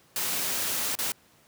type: noise with dropouts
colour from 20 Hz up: white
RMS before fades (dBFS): -29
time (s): 0.16-1.12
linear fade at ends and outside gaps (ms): 1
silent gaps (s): 0.953-0.988
effects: pink hiss -60 dBFS RMS until 1.47 s + high-pass 100 Hz 12 dB/octave